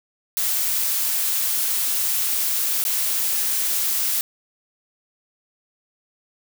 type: noise with dropouts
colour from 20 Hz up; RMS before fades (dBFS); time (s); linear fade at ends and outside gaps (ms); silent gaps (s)
blue; -22; 0.37-4.21; 0; 2.84-2.851
effects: none